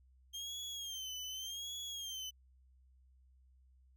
30% pulse tone with vibrato, 3181 Hz, G7, 25 cents sharp, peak -39 dBFS, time 0.33-2.31 s, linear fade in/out 20 ms, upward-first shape sine, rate 0.86 Hz, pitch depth 100 cents each way, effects added 64 Hz sine -63 dBFS peak until 3.96 s

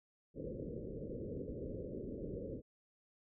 white low-pass noise, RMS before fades -44 dBFS, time 0.34-2.62 s, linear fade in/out 50 ms, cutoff 550 Hz, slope 96 dB/octave, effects none

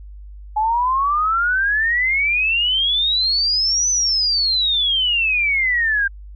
sine exponential two-way sweep, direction up then down, 842 to 6100 to 1577 Hz, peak -15 dBFS, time 0.56-6.08 s, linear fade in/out 10 ms, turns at 3.9 s, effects added 50 Hz sine -34 dBFS peak until 6.35 s

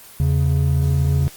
triangle tone pair together, 82.41 / 138.59 Hz, E2 / C#3, 0 / 0 cents, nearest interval major sixth, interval 900 cents, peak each -16 / -15 dBFS, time 0.2-1.28 s, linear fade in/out 0 ms, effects white hiss -42 dBFS RMS until 1.36 s + Opus 24 kbps

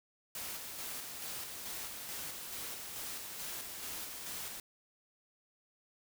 white noise with tremolo, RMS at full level -42 dBFS, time 0.35-4.6 s, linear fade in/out 2 ms, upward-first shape square, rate 2.3 Hz, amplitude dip 30%, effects none

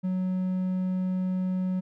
triangle tone, 185 Hz, F#3, in tune, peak -23 dBFS, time 0.03-1.81 s, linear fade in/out 20 ms, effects none

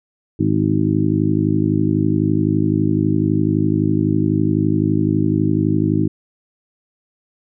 harmonic tone with a mistuned harmonic, 51.91 Hz, G#1, in tune, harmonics 2 / 3 / 4 / 5 / 6 / 7, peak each -21 / -20 / -23 / -21 / -19 / -26 dBFS, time 0.39-6.08 s, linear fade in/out 10 ms, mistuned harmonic 7, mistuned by +34 cents, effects none

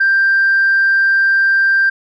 sine tone, 1580 Hz, G6, 13 cents sharp, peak -8 dBFS, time 0-1.9 s, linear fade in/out 10 ms, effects tanh soft clip ceiling -6 dBFS

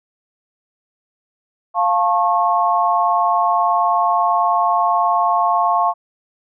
sine chord, F augmented, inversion none, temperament equal with one note detuned, 698.5 / 880 / 1089.7 Hz, F5 / A5 / C#6, 0 / 0 / -30 cents, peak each -17 / -19 / -17 dBFS, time 1.74-5.94 s, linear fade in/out 50 ms, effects none

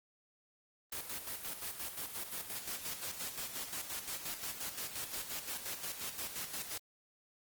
white noise with tremolo, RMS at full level -40 dBFS, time 0.92-6.78 s, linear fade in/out 5 ms, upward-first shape square, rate 5.7 Hz, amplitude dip 55%, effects Opus 24 kbps

